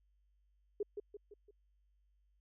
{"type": "tone with echo", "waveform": "sine", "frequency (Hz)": 411.7, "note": "G#4", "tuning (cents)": -15, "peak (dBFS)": -33, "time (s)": [0.8, 0.83], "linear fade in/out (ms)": 5, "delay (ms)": 170, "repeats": 4, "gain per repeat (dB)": -6, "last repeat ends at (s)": 1.51, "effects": ["added 50 Hz sine -70 dBFS peak until 2.4 s"]}